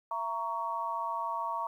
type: chord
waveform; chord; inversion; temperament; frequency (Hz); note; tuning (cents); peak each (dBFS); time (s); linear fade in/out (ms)
sine; A# diminished; second; just; 671.3 / 932.3 / 1118.8; E5 / A#5 / C#6; +31 / 0 / +16; -40 / -34 / -35; 0.11-1.67; 2
effects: 11-bit